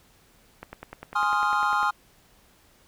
click train, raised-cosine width 0.5 ms, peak -22 dBFS, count 13, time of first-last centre 0.63-1.83 s, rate 10 Hz
triangle chord, F minor seventh, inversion first, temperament equal, 830.6 / 1046.5 / 1244.5 / 1396.9 Hz, Ab5 / C6 / Eb6 / F6, 0 / 0 / 0 / 0 cents, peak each -25 dBFS, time 1.15-1.91 s, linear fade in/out 10 ms
effects pink hiss -59 dBFS RMS until 2.87 s

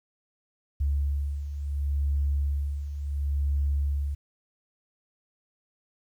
sine beating tone pair, 70.5 / 71.21 Hz, C#2 / C#2, +30 / +47 cents, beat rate 0.71 Hz, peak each -31 / -25 dBFS, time 0.8-4.15 s, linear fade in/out 10 ms, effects tanh soft clip ceiling -17 dBFS + 10-bit

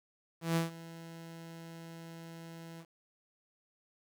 sawtooth tone with ADSR envelope, 165.5 Hz, E3, 7 cents sharp, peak -23 dBFS, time 0.41-2.86 s, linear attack 150 ms, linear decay 140 ms, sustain -19 dB, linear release 65 ms, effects 10-bit

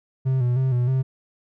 triangle tone with vibrato, 127 Hz, B2, 49 cents sharp, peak -16 dBFS, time 0.25-1.03 s, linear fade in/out 20 ms, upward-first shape square, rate 3.2 Hz, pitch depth 60 cents each way, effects none

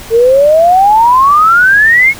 sine exponential sweep, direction up, 443 to 2217 Hz, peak -3 dBFS, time 0.1-2.14 s, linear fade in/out 50 ms, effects pink hiss -29 dBFS RMS until 2.19 s

